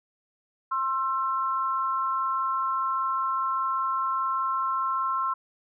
sine tone pair together, 1059 / 1337.5 Hz, C6 / E6, +21 / +25 cents, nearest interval major third, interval 404 cents, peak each -26 / -28 dBFS, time 0.71-5.34 s, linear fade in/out 10 ms, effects none

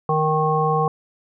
harmonic tone, 155.56 Hz, D#3, in tune, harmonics 1 / 3 / 5 / 7, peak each -22 / -22 / -22 / -22 dBFS, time 0.09-0.88 s, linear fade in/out 2 ms, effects none

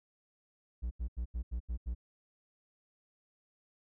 triangle tone bursts, 59.4 Hz, A#1, 33 cents sharp, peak -31 dBFS, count 7, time 0.82-1.949 s, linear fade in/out 20 ms, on 91 ms, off 82 ms, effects none

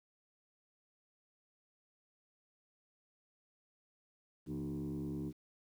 sine tone with frequency modulation, 233.1 Hz, A#3, in tune, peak -36 dBFS, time 4.46-5.33 s, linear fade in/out 50 ms, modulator 69.6 Hz, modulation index 1.7, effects tanh soft clip ceiling -34 dBFS + 11-bit

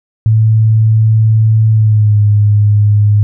sine tone with pitch glide, 110.2 to 104.14 Hz, A2 to G#2, +3 to +5 cents, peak -5 dBFS, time 0.26-3.23 s, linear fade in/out 0 ms, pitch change -98 cents, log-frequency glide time 1.7-2.2 s, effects none

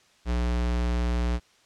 square tone, 59.8 Hz, A#1, 45 cents sharp, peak -24 dBFS, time 0.25-1.4 s, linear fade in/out 50 ms, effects white hiss -60 dBFS RMS until 1.65 s + low-pass 6000 Hz 12 dB/octave

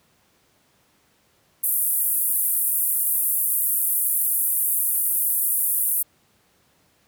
pink band-pass noise, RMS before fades -22 dBFS, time 1.63-6.03 s, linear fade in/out 10 ms, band 10000 to 16000 Hz, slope 48 dB/octave, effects pink hiss -62 dBFS RMS until 7.07 s + high-pass 80 Hz 12 dB/octave

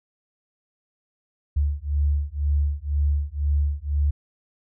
sine beating tone pair, 71.6 / 73.6 Hz, D2 / D2, -43 / +4 cents, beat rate 2 Hz, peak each -23 / -23 dBFS, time 1.56-4.11 s, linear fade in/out 10 ms, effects none

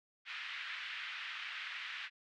pink band-pass noise, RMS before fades -44 dBFS, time 0.25-2.1 s, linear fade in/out 50 ms, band 1600 to 3200 Hz, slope 24 dB/octave, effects none

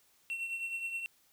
triangle tone with tremolo, 2715 Hz, F7, 50 cents flat, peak -31 dBFS, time 0.3-1.06 s, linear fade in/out 0 ms, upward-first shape triangle, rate 9.5 Hz, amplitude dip 60%, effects white hiss -68 dBFS RMS until 1.32 s

